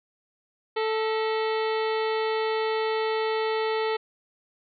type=harmonic tone with a mistuned harmonic; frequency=440 Hz; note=A4; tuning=in tune; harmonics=1 / 2 / 3 / 4 / 5 / 6 / 7 / 8 / 9 / 10; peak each=-25 / -31 / -35 / -37 / -39 / -41 / -42 / -43 / -44 / -45 dBFS; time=0.76-3.97 s; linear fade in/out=10 ms; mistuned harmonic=4; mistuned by=+140 cents; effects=none